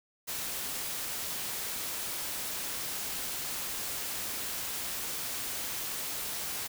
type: noise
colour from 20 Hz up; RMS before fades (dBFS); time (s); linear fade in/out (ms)
white; -36; 0.27-6.68; 20
effects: none